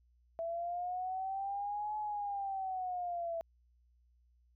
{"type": "linear two-way sweep", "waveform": "sine", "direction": "up then down", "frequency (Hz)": [660, 852, 660], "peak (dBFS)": -35, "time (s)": [0.39, 3.41], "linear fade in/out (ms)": 0, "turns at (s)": 1.97, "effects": ["added 60 Hz sine -66 dBFS peak until 4.55 s"]}